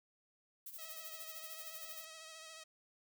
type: noise with tremolo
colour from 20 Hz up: violet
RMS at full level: -47 dBFS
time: 0.66-2.05 s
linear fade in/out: 5 ms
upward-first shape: sine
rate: 13 Hz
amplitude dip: 70%
type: tone with vibrato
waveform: 5% pulse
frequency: 640 Hz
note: D#5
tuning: 49 cents sharp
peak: -39 dBFS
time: 0.78-2.64 s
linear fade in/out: 10 ms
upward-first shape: sine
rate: 14 Hz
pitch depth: 31 cents each way
effects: none